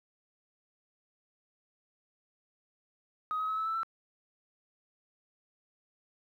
sine tone with pitch steps, 1257 / 1272.3 / 1287.9 / 1303.6 / 1319.5 / 1335.6 Hz, D#6 / D#6 / E6 / E6 / E6 / E6, +17 / +38 / -41 / -20 / +1 / +22 cents, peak -29 dBFS, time 3.31-3.832 s, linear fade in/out 0 ms, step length 87 ms, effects tanh soft clip ceiling -26 dBFS + 11-bit

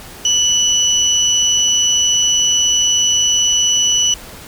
sine tone pair together, 2960 / 5933 Hz, F#7 / F#8, 0 / +4 cents, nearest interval octave, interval 1204 cents, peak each -14 dBFS, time 0.25-4.14 s, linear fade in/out 2 ms, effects pink hiss -35 dBFS RMS until 4.47 s

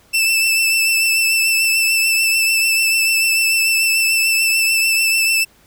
sawtooth tone with vibrato, 2654 Hz, E7, 11 cents sharp, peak -10 dBFS, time 0.13-5.45 s, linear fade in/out 20 ms, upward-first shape triangle, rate 6.8 Hz, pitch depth 28 cents each way, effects pink hiss -52 dBFS RMS until 5.66 s

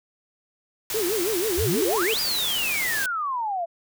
white noise, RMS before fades -29 dBFS, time 0.9-3.06 s, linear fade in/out 2 ms
sine tone with vibrato, 392 Hz, G4, in tune, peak -23 dBFS, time 0.94-2.14 s, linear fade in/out 5 ms, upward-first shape sine, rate 6.2 Hz, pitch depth 250 cents each way
sine exponential two-way sweep, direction up then down, 62 to 4978 to 657 Hz, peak -24 dBFS, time 1.57-3.66 s, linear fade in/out 20 ms, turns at 2.2 s
effects none

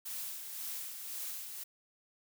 blue noise with tremolo, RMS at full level -40 dBFS, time 0.05-1.64 s, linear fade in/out 10 ms, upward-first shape sine, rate 1.9 Hz, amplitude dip 45%, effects none

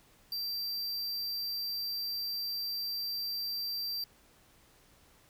square tone, 4700 Hz, D8, 1 cent sharp, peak -34 dBFS, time 0.32-4.04 s, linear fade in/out 2 ms, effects pink hiss -63 dBFS RMS until 5.29 s

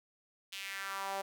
sawtooth tone with high-pass filter sweep, 195.5 Hz, G3, 4 cents flat, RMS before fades -40 dBFS, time 0.52-1.22 s, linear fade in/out 10 ms, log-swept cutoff 3100 to 630 Hz, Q 2.6, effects none

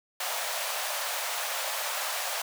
pink high-pass noise, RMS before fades -32 dBFS, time 0.2-2.42 s, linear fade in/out 5 ms, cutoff 560 Hz, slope 48 dB/octave, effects none

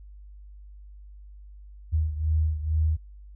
sine beating tone pair, 77.78 / 79.98 Hz, D#2 / D#2, 0 / +48 cents, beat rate 2.2 Hz, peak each -23 / -28 dBFS, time 1.92-2.97 s, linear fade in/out 20 ms, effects added 50 Hz sine -43 dBFS peak until 3.35 s

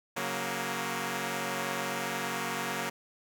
5% pulse chord, F# major, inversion second, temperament equal with one note detuned, 138.59 / 185 / 234 Hz, C#3 / F#3 / A#3, 0 / 0 / +7 cents, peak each -27 / -25 / -23 dBFS, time 0.16-2.9 s, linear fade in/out 10 ms, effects none

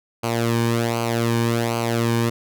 sawtooth tone with flanger, 116.54 Hz, A#2, in tune, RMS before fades -21 dBFS, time 0.23-2.3 s, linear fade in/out 10 ms, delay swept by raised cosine 0.55 to 1.52 ms, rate 1.3 Hz, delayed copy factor -0.7, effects none

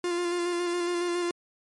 45% pulse tone with vibrato, 349.5 Hz, F4, 1 cent sharp, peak -26 dBFS, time 0.04-1.31 s, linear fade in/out 2 ms, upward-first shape square, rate 7.2 Hz, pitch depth 18 cents each way, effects MP3 48 kbps

